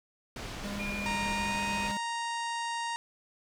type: low-pass noise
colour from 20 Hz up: pink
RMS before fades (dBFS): -40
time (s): 0.36-1.92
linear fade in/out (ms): 2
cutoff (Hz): 6000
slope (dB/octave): 12
type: tone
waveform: square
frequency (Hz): 202.4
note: G#3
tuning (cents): -44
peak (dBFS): -37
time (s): 0.64-1.97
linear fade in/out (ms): 0
type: tone with pitch glide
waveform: sine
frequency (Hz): 2420 to 2492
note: D#7 to D#7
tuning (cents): -49 to +2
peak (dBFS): -36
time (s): 0.79-1.88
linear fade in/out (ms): 10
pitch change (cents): +51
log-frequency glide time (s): 1.33-1.62
type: harmonic tone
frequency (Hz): 932.3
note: A#5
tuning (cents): 0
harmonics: 1 / 2 / 3 / 4 / 5 / 6 / 7 / 8 / 9 / 10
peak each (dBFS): -33 / -39 / -43 / -45 / -47 / -49 / -50 / -51 / -52 / -53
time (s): 1.06-2.96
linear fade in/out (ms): 0
effects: none